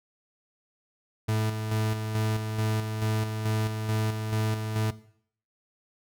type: tone with tremolo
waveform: 40% pulse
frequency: 108.9 Hz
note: A2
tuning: 17 cents flat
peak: -23 dBFS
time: 1.28-4.91 s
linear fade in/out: 10 ms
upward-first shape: square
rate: 2.3 Hz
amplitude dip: 45%
effects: noise-tail reverb RT60 0.6 s tail -17 dB re dry